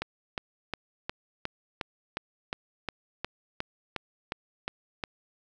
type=click train; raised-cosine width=0.3 ms; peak=-15 dBFS; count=15; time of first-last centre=0.02-5.038 s; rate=2.79 Hz; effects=none